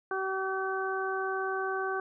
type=harmonic tone; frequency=382.1 Hz; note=G4; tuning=44 cents flat; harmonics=1 / 2 / 3 / 4; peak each=-33 / -36 / -36 / -35 dBFS; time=0.11-2 s; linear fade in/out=2 ms; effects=none